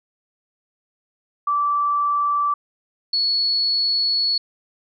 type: tone pair in turn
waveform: sine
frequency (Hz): 1163 / 4391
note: D6 / C#8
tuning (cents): -17 / -17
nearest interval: octave + major seventh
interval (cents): 2300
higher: second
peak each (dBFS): -17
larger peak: neither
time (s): 1.47-2.54 / 3.13-4.38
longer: second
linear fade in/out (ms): 5
effects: none